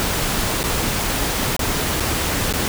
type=noise with dropouts; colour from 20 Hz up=pink; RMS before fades=-21 dBFS; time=0-2.68 s; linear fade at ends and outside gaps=0 ms; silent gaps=0.631-0.639 / 1.565-1.593 / 1.999-2.005 / 2.526-2.537 s; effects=none